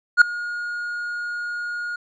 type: tone with ADSR envelope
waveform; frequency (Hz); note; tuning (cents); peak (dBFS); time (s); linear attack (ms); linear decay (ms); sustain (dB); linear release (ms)
triangle; 1434; F6; +45; -3; 0.17-1.96; 45; 3; -21; 5
effects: resampled to 16000 Hz